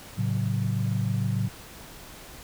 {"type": "chord", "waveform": "sine", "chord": "F# minor", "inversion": "first", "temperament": "equal with one note detuned", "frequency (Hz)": [110, 136.6, 185], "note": ["A2", "C#3", "F#3"], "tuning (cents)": [0, -25, 0], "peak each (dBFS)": [-26, -29, -30], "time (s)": [0.17, 1.49], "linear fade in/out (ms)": 20, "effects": ["pink hiss -45 dBFS RMS until 2.43 s"]}